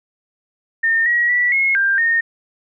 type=tone with pitch steps; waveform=sine; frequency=1819 / 1909 / 1955 / 2167 / 1589 / 1839 Hz; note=A#6 / A#6 / B6 / C#7 / G6 / A#6; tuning=-43 / +41 / -18 / -40 / +23 / -24 cents; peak=-13 dBFS; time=0.83-2.21 s; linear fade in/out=10 ms; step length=230 ms; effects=none